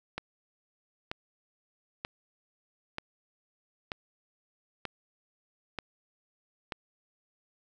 click train, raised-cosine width 0.3 ms, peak -18 dBFS, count 8, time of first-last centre 0.18-6.722 s, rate 1.07 Hz, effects none

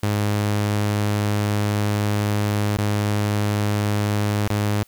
sawtooth tone with dropouts, 103.83 Hz, G#2, in tune, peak -15 dBFS, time 0.03-4.83 s, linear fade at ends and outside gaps 0 ms, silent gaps 2.77-2.786 / 4.475-4.503 s, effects white hiss -56 dBFS RMS until 4.87 s

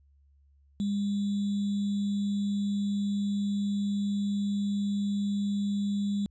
sine tone with sample-and-hold, 202.2 Hz, G#3, 46 cents flat, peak -26 dBFS, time 0.8-6.26 s, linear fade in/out 0 ms, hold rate 3675 Hz, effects added 70 Hz sine -59 dBFS peak until 6.3 s + resampled to 16000 Hz

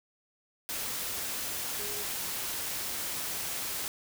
sine tone in noise, 415.3 Hz, G#4, in tune, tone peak -43 dBFS, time 1.79-2.03 s, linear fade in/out 0 ms, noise white, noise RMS -35 dBFS, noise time 0.69-3.88 s, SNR -11 dB, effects none

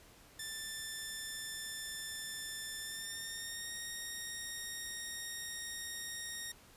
10% pulse tone with pitch glide, 1770 to 1864.4 Hz, A6 to A#6, +10 to 0 cents, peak -32 dBFS, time 0.39-6.52 s, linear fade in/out 5 ms, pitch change +90 cents, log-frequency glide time 2.79-3.72 s, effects pink hiss -60 dBFS RMS until 6.76 s + resampled to 32000 Hz

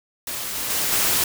white noise with level steps, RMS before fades -29 / -27 / -23 / -20 dBFS, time 0.27-1.24 s, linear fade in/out 2 ms, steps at 0.55 / 0.7 / 0.92 s, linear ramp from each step 2 ms, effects none

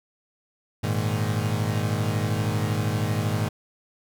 35% pulse chord, Ab suspended second, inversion none, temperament equal, 103.83 / 116.54 / 155.56 Hz, Ab2 / Bb2 / Eb3, 0 / 0 / 0 cents, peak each -24 / -26 / -28 dBFS, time 0.83-3.49 s, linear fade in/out 10 ms, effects none

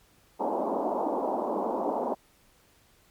white band-pass noise, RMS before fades -29 dBFS, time 0.39-2.15 s, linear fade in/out 20 ms, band 220 to 940 Hz, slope 48 dB/octave, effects pink hiss -62 dBFS RMS until 3.1 s + MP3 96 kbps

